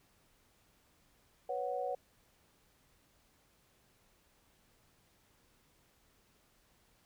sine chord, B suspended second, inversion none, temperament just, 493.9 / 555.6 / 740.8 Hz, B4 / C#5 / F#5, 0 / +4 / +2 cents, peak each -39 / -39 / -38 dBFS, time 1.49-1.95 s, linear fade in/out 5 ms, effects pink hiss -70 dBFS RMS until 7.05 s

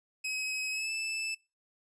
sawtooth tone with pitch glide, 2548 to 2632 Hz, D#7 to E7, +41 to -3 cents, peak -29 dBFS, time 0.24-1.35 s, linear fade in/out 10 ms, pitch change +56 cents, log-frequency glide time 0.71-0.91 s, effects noise-tail reverb RT60 0.3 s tail -24 dB re dry + resampled to 22050 Hz

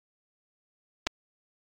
clicks, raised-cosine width 0.2 ms, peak -10 dBFS, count 2, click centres 1.068 / 1.071 s, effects AAC 48 kbps

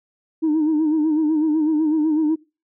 sine tone with vibrato, 309.8 Hz, D#4, 7 cents flat, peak -14 dBFS, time 0.42-2.36 s, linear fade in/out 20 ms, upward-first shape sine, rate 8 Hz, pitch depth 70 cents each way, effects noise-tail reverb RT60 0.3 s tail -24 dB re dry + tanh soft clip ceiling -13 dBFS

